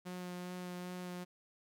sawtooth tone with vibrato, 179.8 Hz, F#3, 49 cents flat, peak -38 dBFS, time 0.05-1.25 s, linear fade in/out 20 ms, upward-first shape sine, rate 2.5 Hz, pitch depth 12 cents each way, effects none

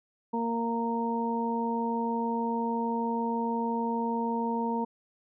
harmonic tone, 231.6 Hz, A#3, 11 cents flat, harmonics 1 / 2 / 3 / 4, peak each -30 / -34 / -42 / -31 dBFS, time 0.33-4.85 s, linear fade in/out 10 ms, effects none

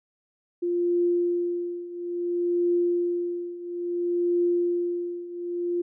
sine tone with tremolo, 349.2 Hz, F4, in tune, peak -19 dBFS, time 0.62-5.82 s, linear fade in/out 10 ms, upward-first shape triangle, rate 0.59 Hz, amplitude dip 85%, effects none

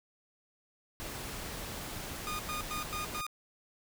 pink noise, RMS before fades -41 dBFS, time 1-3.21 s, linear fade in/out 0 ms
sawtooth tone bursts, 1226 Hz, D#6, 26 cents flat, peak -32 dBFS, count 5, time 2.27-3.266 s, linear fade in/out 0 ms, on 120 ms, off 99 ms
effects none

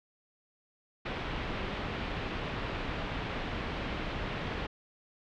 pink low-pass noise, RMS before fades -36 dBFS, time 1.05-4.67 s, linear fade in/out 10 ms, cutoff 3400 Hz, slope 24 dB/octave, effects none

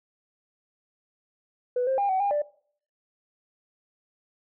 sine tone with pitch steps, 495.1 / 529 / 804 / 756 / 807 / 589 Hz, B4 / C5 / G5 / F#5 / G#5 / D5, +4 / +19 / +44 / +37 / -50 / +5 cents, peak -21 dBFS, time 1.76-2.42 s, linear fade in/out 5 ms, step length 110 ms, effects noise-tail reverb RT60 0.5 s tail -19 dB re dry + tanh soft clip ceiling -18 dBFS

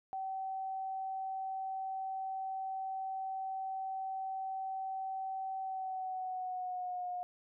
sine tone with pitch glide, 766 to 718.8 Hz, G5 to F5, -40 to +50 cents, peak -36 dBFS, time 0.13-7.23 s, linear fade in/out 0 ms, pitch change -110 cents, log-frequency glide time 5.61-7.1 s, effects none

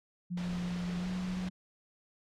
sine tone with pitch glide, 177.1 to 183.24 Hz, F3 to F#3, +24 to -17 cents, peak -33 dBFS, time 0.3-1.5 s, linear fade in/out 20 ms, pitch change +59 cents, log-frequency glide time 0.98-1.08 s
pink noise, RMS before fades -44 dBFS, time 0.37-1.49 s, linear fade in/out 5 ms
effects low-pass 5000 Hz 12 dB/octave

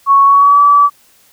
sine tone with pitch glide, 1108.7 to 1151.1 Hz, C#6 to D6, 0 to -35 cents, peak -4 dBFS, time 0.06-0.9 s, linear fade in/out 50 ms, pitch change +65 cents, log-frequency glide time 0.24-0.61 s, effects white hiss -49 dBFS RMS until 1.32 s

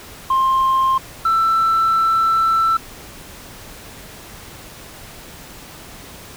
sine tone pair in turn, 1057 / 1331.7 Hz, C6 / E6, +17 / +17 cents, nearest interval major third, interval 400 cents, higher second, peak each -11 dBFS, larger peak neither, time 0.3-0.98 / 1.25-2.77 s, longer second, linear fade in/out 5 ms, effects tanh soft clip ceiling -11 dBFS + pink hiss -38 dBFS RMS until 6.36 s

